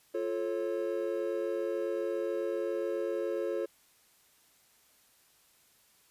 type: chord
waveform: triangle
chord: F augmented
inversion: none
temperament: just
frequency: 349.2 / 436.5 / 545.7 Hz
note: F4 / A4 / C#5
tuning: 0 / -14 / -27 cents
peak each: -33 dBFS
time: 0.14-3.66 s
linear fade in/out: 10 ms
effects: white hiss -65 dBFS RMS until 6.1 s + resampled to 32000 Hz